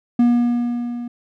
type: tone with level ramp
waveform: triangle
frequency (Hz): 240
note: B3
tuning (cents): -49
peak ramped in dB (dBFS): -8 to -24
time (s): 0.19-1.08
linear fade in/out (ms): 5
effects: none